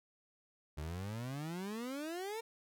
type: exponential sweep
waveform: 30% pulse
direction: up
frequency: 72.2 to 466.2 Hz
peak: -37 dBFS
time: 0.77-2.41 s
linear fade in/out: 10 ms
effects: none